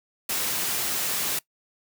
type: noise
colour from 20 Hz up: white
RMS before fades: -27 dBFS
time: 0.29-1.39 s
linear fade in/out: 5 ms
effects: noise-tail reverb RT60 0.1 s tail -21 dB re dry + high-pass 100 Hz 12 dB/octave